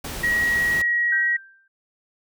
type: noise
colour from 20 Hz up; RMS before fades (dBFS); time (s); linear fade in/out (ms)
pink; -32; 0.04-0.82; 5
type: tone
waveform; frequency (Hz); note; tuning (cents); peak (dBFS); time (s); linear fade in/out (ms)
sine; 1904; A#6; +36; -18; 0.23-1.37; 10
type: tone with exponential decay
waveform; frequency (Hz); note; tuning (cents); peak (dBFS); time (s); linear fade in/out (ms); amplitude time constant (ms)
sine; 1574; G6; +7; -21; 1.12-1.68; 5; 120
effects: none